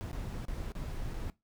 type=noise with dropouts; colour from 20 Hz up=brown; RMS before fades=-38 dBFS; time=0.01-1.3 s; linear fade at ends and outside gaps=0 ms; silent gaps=0.114-0.13 / 0.453-0.483 / 0.72-0.752 / 1.137-1.143 s; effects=noise-tail reverb RT60 0.2 s tail -19 dB re dry